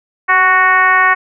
sine tone with frequency modulation, 1480 Hz, F#6, in tune, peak -7 dBFS, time 0.28-1.15 s, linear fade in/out 20 ms, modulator 366 Hz, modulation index 1.7, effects none

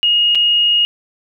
sine tone with dropouts, 2867 Hz, F7, 45 cents sharp, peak -10 dBFS, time 0.03-0.85 s, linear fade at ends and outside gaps 0 ms, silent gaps 0.349-0.354 s, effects none

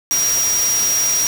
sine tone in noise, 5710 Hz, F8, 37 cents sharp, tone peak -15 dBFS, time 0.11-1.27 s, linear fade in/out 0 ms, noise white, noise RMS -23 dBFS, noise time 0.11-1.27 s, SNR +5 dB, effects none

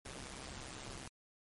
pink noise with amplitude modulation, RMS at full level -44 dBFS, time 0.05-1.08 s, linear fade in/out 5 ms, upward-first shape sine, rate 133 Hz, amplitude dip 85%, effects MP3 48 kbps

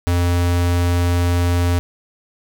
square tone, 87.5 Hz, F2, 4 cents sharp, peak -15 dBFS, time 0.07-1.79 s, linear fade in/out 0 ms, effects none

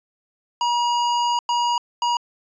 square tone bursts at uneven times, 957 Hz, A#5, 45 cents sharp, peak -19 dBFS, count 3, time 0.61-1.39 / 1.49-1.78 / 2.02-2.17 s, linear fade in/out 2 ms, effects resampled to 16000 Hz

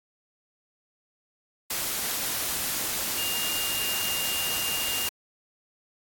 sine tone in noise, 2814 Hz, F7, 12 cents sharp, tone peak -30 dBFS, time 3.18-5.08 s, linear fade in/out 5 ms, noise white, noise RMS -29 dBFS, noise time 1.7-5.09 s, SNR -4 dB, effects AAC 64 kbps

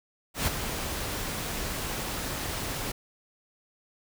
pink noise with ADSR envelope, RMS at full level -25 dBFS, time 0.34-2.92 s, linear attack 130 ms, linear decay 20 ms, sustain -8 dB, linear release 8 ms, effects none

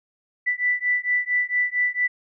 sine beating tone pair, 1975.5 / 1979.9 Hz, B6 / B6, 0 / +4 cents, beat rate 4.4 Hz, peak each -23 dBFS, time 0.46-2.08 s, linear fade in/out 20 ms, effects none

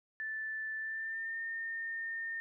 sine tone with pitch glide, 1758 to 1821 Hz, A6 to A#6, -2 to -41 cents, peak -36 dBFS, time 0.2-2.4 s, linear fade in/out 0 ms, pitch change +61 cents, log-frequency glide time 0.77-1.4 s, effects none

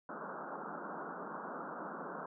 white band-pass noise, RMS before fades -44 dBFS, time 0.09-2.26 s, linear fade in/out 2 ms, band 160 to 1500 Hz, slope 96 dB/octave, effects none

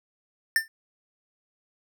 square tone with exponential decay, 1791 Hz, A6, 30 cents sharp, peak -16 dBFS, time 0.56-0.68 s, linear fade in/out 1 ms, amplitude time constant 25 ms, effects none

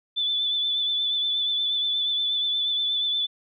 sine tone with vibrato, 3495 Hz, A7, 12 cents flat, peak -22 dBFS, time 0.16-3.27 s, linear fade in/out 20 ms, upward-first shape sine, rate 8.4 Hz, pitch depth 27 cents each way, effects none

